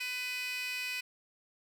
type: tone with high-pass filter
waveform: 15% pulse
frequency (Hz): 500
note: B4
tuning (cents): +21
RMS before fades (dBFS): -37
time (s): 0-1.01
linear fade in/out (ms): 10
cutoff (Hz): 2700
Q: 6.2
effects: none